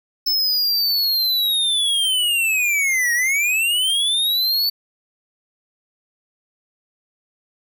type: linear two-way sweep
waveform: square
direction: down then up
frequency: 5274 to 1864.7 to 4515 Hz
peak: -17 dBFS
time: 0.26-4.7 s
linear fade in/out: 10 ms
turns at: 3.13 s
effects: none